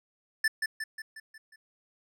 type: tone with echo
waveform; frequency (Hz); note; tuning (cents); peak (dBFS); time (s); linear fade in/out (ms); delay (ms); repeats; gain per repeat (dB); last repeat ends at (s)
square; 1760; A6; 0; -23; 0.44-0.48; 5; 180; 6; -5; 1.56
effects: low-pass 11000 Hz 12 dB/octave